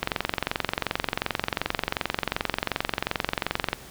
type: click train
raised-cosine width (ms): 0.3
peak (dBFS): -7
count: 85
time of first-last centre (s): 0.03-3.73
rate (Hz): 22.7
effects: pink hiss -45 dBFS RMS until 3.9 s